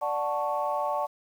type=chord; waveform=sine; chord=D major seventh; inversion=none; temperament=equal; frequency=587.3 / 740 / 880 / 1108.7 Hz; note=D5 / F#5 / A5 / C#6; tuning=0 / 0 / 0 / 0 cents; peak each=-30 / -32 / -30 / -32 dBFS; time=0.01-1.07 s; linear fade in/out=20 ms; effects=tanh soft clip ceiling -16 dBFS + 9-bit